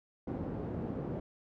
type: band-pass noise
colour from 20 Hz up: pink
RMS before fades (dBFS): -38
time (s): 0.27-1.2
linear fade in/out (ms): 5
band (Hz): 110 to 470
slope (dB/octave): 12
effects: none